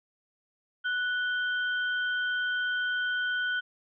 sine tone pair together, 1481 / 3138 Hz, F#6 / G7, +1 / +1 cents, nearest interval octave + minor second, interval 1300 cents, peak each -27 / -37 dBFS, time 0.84-3.61 s, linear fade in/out 20 ms, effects none

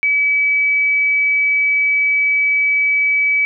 sine tone, 2288 Hz, D7, 46 cents flat, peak -12 dBFS, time 0.03-3.45 s, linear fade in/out 0 ms, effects none

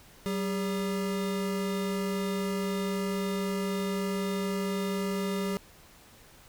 square tone pair together, 191.17 / 403.8 Hz, G3 / G#4, -43 / -49 cents, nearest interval octave + minor second, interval 1294 cents, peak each -31 / -34 dBFS, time 0.26-5.57 s, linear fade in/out 0 ms, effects pink hiss -55 dBFS RMS until 6.48 s

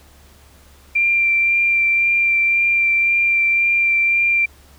sine tone with vibrato, 2368 Hz, D7, 14 cents sharp, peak -13 dBFS, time 0.95-4.46 s, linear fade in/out 10 ms, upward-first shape sine, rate 1.9 Hz, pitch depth 12 cents each way, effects added 70 Hz sine -48 dBFS peak until 4.78 s + pink hiss -50 dBFS RMS until 4.78 s

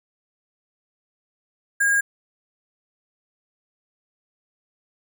sine tone with sample-and-hold, 1628 Hz, G#6, 35 cents flat, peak -16 dBFS, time 1.8-2.01 s, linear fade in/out 10 ms, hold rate 8820 Hz, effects none

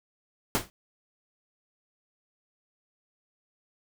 pink noise with exponential decay, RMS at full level -22 dBFS, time 0.55-0.7 s, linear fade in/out 0 ms, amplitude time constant 31 ms, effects none

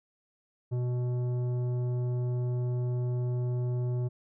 sine tone with tanh clipping, 123.47 Hz, B2, in tune, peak -29 dBFS, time 0.71-4.09 s, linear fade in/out 20 ms, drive 11 dB, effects none

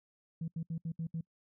sine tone bursts at uneven times, 163.9 Hz, E3, 10 cents flat, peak -33 dBFS, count 6, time 0.41-0.48 / 0.56-0.63 / 0.7-0.78 / 0.85-0.92 / 0.99-1.07 / 1.14-1.21 s, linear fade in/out 5 ms, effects noise-tail reverb RT60 0.1 s tail -25 dB re dry + tanh soft clip ceiling -30 dBFS

